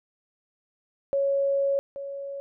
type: tone pair in turn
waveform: sine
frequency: 554.4 / 556.6 Hz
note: C#5 / C#5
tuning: 0 / +7 cents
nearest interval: unison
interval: 7 cents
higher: second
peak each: -21 / -32 dBFS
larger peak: first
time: 1.13-1.79 / 1.96-2.4 s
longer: first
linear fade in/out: 0 ms
effects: none